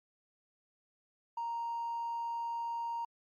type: tone with hard clipping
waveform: sine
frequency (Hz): 932.3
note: A#5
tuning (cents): 0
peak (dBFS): -35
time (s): 1.37-3.05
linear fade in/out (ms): 5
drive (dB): 1
effects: Opus 48 kbps